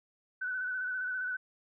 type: tone with vibrato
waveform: sine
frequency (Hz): 1500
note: F#6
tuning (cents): +23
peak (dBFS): -32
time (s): 0.41-1.37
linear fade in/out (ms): 10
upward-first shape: square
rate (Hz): 15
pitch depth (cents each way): 27
effects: none